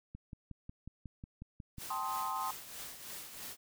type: click train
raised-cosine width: 5 ms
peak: -33 dBFS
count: 10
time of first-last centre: 0.15-1.783 s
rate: 5.51 Hz
type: noise with tremolo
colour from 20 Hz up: white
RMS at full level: -44 dBFS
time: 1.77-3.57 s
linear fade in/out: 50 ms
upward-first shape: triangle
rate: 3.1 Hz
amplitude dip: 60%
type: chord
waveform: sine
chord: A half-diminished seventh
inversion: third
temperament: equal with one note detuned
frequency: 784 / 880 / 1046.5 / 1257.5 Hz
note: G5 / A5 / C6 / Eb6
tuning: 0 / 0 / 0 / +18 cents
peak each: -42 / -41 / -37 / -41 dBFS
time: 1.9-2.51 s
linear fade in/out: 5 ms
effects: none